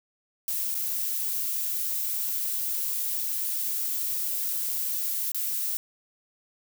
violet noise with dropouts, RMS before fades -29 dBFS, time 0.48-5.77 s, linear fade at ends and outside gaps 0 ms, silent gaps 0.744-0.751 / 5.318-5.346 s, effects none

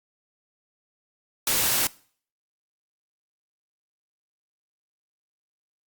white noise, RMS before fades -23 dBFS, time 1.47-1.87 s, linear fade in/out 2 ms, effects noise-tail reverb RT60 0.5 s tail -22 dB re dry + Opus 48 kbps

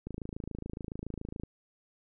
click train, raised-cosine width 3 ms, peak -25 dBFS, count 38, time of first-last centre 0.07-1.435 s, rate 27.1 Hz, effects none

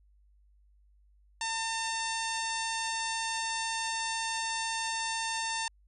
harmonic tone, 902 Hz, A5, 43 cents sharp, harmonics 1 / 2 / 3 / 4 / 5 / 6 / 7 / 8 / 9 / 10, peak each -35 / -38 / -40 / -41 / -42 / -43 / -43 / -44 / -45 / -45 dBFS, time 1.41-5.68 s, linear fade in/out 2 ms, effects added 50 Hz sine -60 dBFS peak until 5.87 s

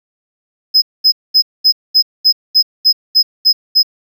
triangle tone bursts, 5080 Hz, D#8, 35 cents sharp, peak -4 dBFS, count 11, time 0.74-3.831 s, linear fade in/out 20 ms, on 81 ms, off 220 ms, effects none

